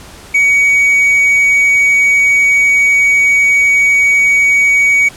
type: tone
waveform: triangle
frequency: 2254 Hz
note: C#7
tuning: 28 cents sharp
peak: -5 dBFS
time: 0.34-5.09 s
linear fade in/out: 10 ms
effects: pink hiss -35 dBFS RMS until 5.16 s + low-pass 11000 Hz 12 dB/octave

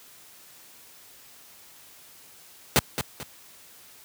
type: noise with echo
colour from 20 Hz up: pink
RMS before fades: -18 dBFS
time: 2.76-2.79 s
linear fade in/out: 0 ms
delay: 220 ms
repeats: 2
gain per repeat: -9 dB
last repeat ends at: 3.23 s
effects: white hiss -51 dBFS RMS until 4.04 s + high-pass 60 Hz 12 dB/octave

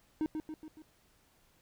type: tone with echo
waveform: triangle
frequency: 311.3 Hz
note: D#4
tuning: 1 cent sharp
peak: -27 dBFS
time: 0.21-0.26 s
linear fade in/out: 0 ms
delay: 140 ms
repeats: 4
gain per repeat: -5 dB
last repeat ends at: 0.82 s
effects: pink hiss -68 dBFS RMS until 1.61 s

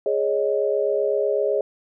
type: chord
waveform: sine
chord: Ab suspended fourth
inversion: none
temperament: equal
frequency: 415.3 / 554.4 / 622.3 Hz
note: Ab4 / Db5 / Eb5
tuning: 0 / 0 / 0 cents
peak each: -22 / -23 / -25 dBFS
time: 0.06-1.61 s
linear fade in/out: 2 ms
effects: none

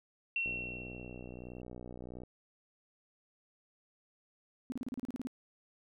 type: tone with exponential decay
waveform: sine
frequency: 2721 Hz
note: F7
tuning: 46 cents flat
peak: -30 dBFS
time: 0.36-1.61 s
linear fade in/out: 2 ms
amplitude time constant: 270 ms
type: click train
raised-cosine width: 2 ms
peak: -33 dBFS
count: 110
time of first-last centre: 0.46-2.235 s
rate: 61.4 Hz
type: tone bursts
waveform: sine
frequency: 251.6 Hz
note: B3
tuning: 32 cents sharp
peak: -35 dBFS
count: 11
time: 4.7-5.271 s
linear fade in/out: 0 ms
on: 21 ms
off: 34 ms
effects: none

